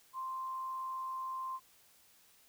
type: tone with frequency modulation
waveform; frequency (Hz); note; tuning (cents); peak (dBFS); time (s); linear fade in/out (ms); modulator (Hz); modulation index
sine; 1046.5; C6; 0; -37; 0.13-1.6; 50; 84.4; 0.21
effects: white hiss -65 dBFS RMS until 2.48 s